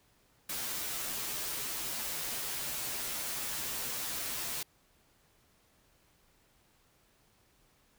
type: noise with comb filter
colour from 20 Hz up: white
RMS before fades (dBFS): -37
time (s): 0.49-4.63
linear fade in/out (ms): 5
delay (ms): 11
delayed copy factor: -0.8
effects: pink hiss -68 dBFS RMS until 7.98 s